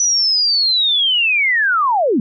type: linear sweep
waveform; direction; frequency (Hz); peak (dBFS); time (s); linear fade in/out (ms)
sine; down; 5960 to 196; -12; 0-2.2; 2
effects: none